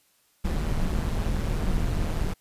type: noise with amplitude modulation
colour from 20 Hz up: brown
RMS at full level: -23 dBFS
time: 0.44-2.34 s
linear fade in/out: 10 ms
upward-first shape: sine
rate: 159 Hz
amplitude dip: 60%
effects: white hiss -65 dBFS RMS until 2.4 s + resampled to 32000 Hz